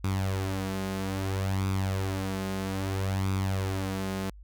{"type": "tone with flanger", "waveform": "sawtooth", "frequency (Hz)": 96, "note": "G2", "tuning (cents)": -36, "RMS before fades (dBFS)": -30, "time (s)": [0.04, 4.3], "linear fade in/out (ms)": 5, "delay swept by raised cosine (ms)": [0.82, 4.82], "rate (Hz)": 0.61, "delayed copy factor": 0.6, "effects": ["added 50 Hz sine -45 dBFS peak until 4.43 s"]}